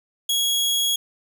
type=tone; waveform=sawtooth; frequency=3322 Hz; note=G#7; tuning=in tune; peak=-16 dBFS; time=0.29-0.96 s; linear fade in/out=5 ms; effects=none